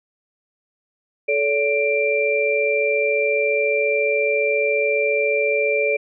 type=tone cluster; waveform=sine; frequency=435.6 / 570 / 2363 Hz; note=A4 / C#5 / D7; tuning=-17 / +48 / +10 cents; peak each=-21 dBFS; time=1.28-5.97 s; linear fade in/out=10 ms; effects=none